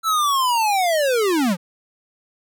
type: linear sweep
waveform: square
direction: down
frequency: 1338 to 162 Hz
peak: -17 dBFS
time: 0.03-1.57 s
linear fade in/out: 50 ms
effects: none